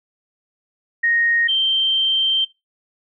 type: tone pair in turn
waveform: sine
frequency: 1864.7 / 3136 Hz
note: A#6 / G7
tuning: 0 / 0 cents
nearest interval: major sixth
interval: 900 cents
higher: second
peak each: -15 dBFS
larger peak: neither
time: 1.03-1.48 / 1.48-2.45 s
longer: second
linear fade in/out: 10 ms
effects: noise-tail reverb RT60 0.2 s tail -18 dB re dry